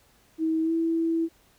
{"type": "tone with pitch glide", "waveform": "sine", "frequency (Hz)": [320.6, 329], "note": ["E4", "E4"], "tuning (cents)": [-48, -3], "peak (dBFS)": -22, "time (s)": [0.38, 1.29], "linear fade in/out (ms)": 50, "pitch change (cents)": 45, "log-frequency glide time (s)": [0.63, 0.72], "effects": ["pink hiss -61 dBFS RMS until 1.58 s"]}